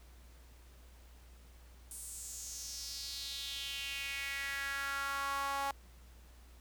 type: tone with high-pass filter sweep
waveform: sawtooth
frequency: 277.2 Hz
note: C#4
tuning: in tune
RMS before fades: -40 dBFS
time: 1.91-5.71 s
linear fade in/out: 0 ms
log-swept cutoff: 9300 to 880 Hz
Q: 3.7
effects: added 60 Hz sine -55 dBFS peak until 6.6 s + pink hiss -64 dBFS RMS until 6.6 s